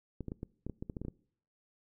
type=clicks; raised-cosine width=3 ms; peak=-26 dBFS; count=12; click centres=0.207 / 0.283 / 0.319 / 0.431 / 0.666 / 0.697 / 0.825 / 0.898 / 0.968 / 1.016 / 1.05 / 1.083 s; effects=noise-tail reverb RT60 0.6 s tail -23 dB re dry